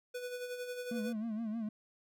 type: tone with tremolo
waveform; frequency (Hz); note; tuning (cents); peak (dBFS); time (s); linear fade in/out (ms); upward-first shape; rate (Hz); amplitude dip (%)
square; 493.9; B4; 0; -38; 0.14-1.13; 10; sine; 11; 50
type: tone with vibrato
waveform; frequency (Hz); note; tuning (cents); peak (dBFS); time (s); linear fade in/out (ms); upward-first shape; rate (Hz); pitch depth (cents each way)
triangle; 221.7; A3; +13; -33; 0.91-1.69; 5; sine; 6.4; 91
effects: none